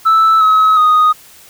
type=tone with pitch steps; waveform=sine; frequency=1316 / 1281 / 1244 Hz; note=E6 / E6 / D#6; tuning=-3 / -50 / -1 cents; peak=-4 dBFS; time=0.05-1.13 s; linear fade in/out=20 ms; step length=360 ms; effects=tanh soft clip ceiling -5 dBFS + white hiss -41 dBFS RMS until 1.49 s